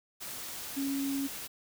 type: tone in noise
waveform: sine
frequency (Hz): 275.6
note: C#4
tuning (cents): -10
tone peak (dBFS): -30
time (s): 0.76-1.28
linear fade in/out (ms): 20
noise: white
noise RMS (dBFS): -41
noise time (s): 0.2-1.48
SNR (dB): +8
effects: none